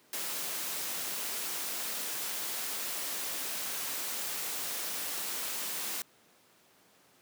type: noise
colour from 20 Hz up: white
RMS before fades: -36 dBFS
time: 0.13-6.02 s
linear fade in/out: 2 ms
effects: pink hiss -63 dBFS RMS until 7.21 s + high-pass 200 Hz 12 dB/octave